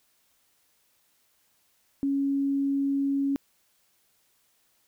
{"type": "tone", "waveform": "sine", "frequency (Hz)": 277.2, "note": "C#4", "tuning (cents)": 0, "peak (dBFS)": -23, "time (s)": [2.03, 3.36], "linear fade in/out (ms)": 0, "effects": ["white hiss -68 dBFS RMS until 4.87 s"]}